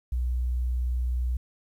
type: tone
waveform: sine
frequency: 61.6 Hz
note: B1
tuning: 4 cents flat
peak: -24 dBFS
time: 0.12-1.37 s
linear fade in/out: 5 ms
effects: 10-bit